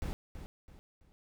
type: noise with echo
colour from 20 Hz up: brown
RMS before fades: -36 dBFS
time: 0.02-0.13 s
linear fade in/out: 0 ms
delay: 330 ms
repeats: 3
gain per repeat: -9 dB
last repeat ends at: 1.12 s
effects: none

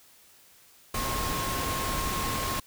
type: tone in noise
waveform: sine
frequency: 1075 Hz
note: C6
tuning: 47 cents sharp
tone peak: -33 dBFS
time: 0.94-2.6 s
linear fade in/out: 5 ms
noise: pink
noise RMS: -31 dBFS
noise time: 0.94-2.6 s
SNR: -5 dB
effects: white hiss -57 dBFS RMS until 2.66 s

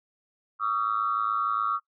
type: tone cluster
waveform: sine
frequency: 1133 / 1243 / 1350 Hz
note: C#6 / D#6 / E6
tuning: +37 / -2 / +41 cents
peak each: -28 dBFS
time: 0.59-1.8 s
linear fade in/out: 50 ms
effects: noise-tail reverb RT60 0.1 s tail -22 dB re dry + tanh soft clip ceiling -15 dBFS

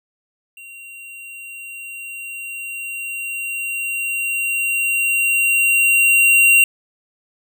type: tone with level ramp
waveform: square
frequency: 2756 Hz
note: F7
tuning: 24 cents flat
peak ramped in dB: -37 to -9 dBFS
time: 0.57-6.64 s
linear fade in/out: 2 ms
effects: none

